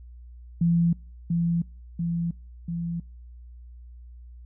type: tone with echo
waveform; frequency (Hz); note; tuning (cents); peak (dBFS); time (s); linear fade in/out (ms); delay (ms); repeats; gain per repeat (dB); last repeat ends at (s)
sine; 169.6; E3; +50; -18; 0.61-0.93; 5; 690; 3; -3; 3
effects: noise-tail reverb RT60 0.4 s tail -26 dB re dry + added 60 Hz sine -42 dBFS peak until 4.45 s